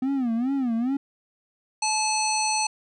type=tone with vibrato; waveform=triangle; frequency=250.8 Hz; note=B3; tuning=27 cents sharp; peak=-20 dBFS; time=0.02-0.97 s; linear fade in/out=5 ms; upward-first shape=sine; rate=2.4 Hz; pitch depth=180 cents each way
type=harmonic tone; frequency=865 Hz; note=A5; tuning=30 cents flat; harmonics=1 / 3 / 5 / 7 / 9 / 10; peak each=-25 / -30 / -29 / -29 / -36 / -33 dBFS; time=1.82-2.67 s; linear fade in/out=5 ms
effects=none